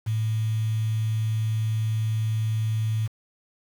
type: tone with quantisation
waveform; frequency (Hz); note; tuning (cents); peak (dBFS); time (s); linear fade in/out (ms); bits
sine; 110; A2; 0; -22; 0.06-3.08; 20; 7
effects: none